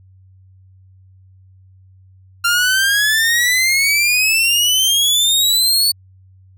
sawtooth exponential sweep, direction up, 1382 to 4500 Hz, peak -9 dBFS, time 2.44-5.92 s, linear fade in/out 10 ms, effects added 94 Hz sine -44 dBFS peak until 6.57 s

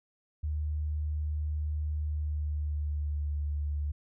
sine tone with pitch glide, 75.7 to 73.5 Hz, D#2 to D2, -47 to +2 cents, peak -29 dBFS, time 0.43-3.92 s, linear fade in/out 10 ms, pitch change -51 cents, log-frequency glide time 2.03-3.34 s, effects none

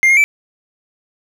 triangle tone with pitch steps, 2110 / 2140 / 2320 Hz, C7 / C7 / D7, +14 / +38 / -22 cents, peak -6 dBFS, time 0.03-0.24 s, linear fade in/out 0 ms, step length 70 ms, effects none

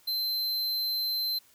square tone, 4100 Hz, C8, 36 cents flat, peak -28 dBFS, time 0.07-1.39 s, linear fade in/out 10 ms, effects white hiss -61 dBFS RMS until 1.54 s

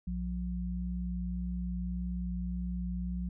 sine tone pair together, 60.4 / 179.43 Hz, B1 / F3, -38 / +47 cents, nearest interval octave + perfect fifth, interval 1885 cents, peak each -35 / -35 dBFS, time 0.07-3.29 s, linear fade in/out 5 ms, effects none

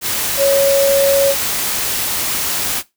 sine tone in noise, 554.4 Hz, C#5, in tune, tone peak -10 dBFS, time 0.37-1.35 s, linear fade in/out 50 ms, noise white, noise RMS -19 dBFS, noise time 0.01-2.83 s, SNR +6 dB, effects noise-tail reverb RT60 0.2 s tail -18 dB re dry

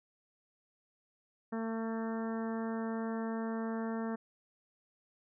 harmonic tone, 225.1 Hz, A3, 40 cents sharp, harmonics 1 / 2 / 3 / 4 / 5 / 6 / 7 / 8, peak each -35 / -41 / -45 / -47 / -49 / -51 / -52 / -53 dBFS, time 1.52-4.16 s, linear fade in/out 10 ms, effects none

